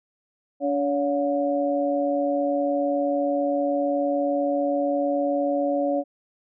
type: tone cluster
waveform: sine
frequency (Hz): 286.2 / 567 / 716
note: D4 / C#5 / F5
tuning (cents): -45 / +39 / +43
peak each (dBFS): -25 / -23 / -29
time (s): 0.6-6.04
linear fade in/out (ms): 50
effects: none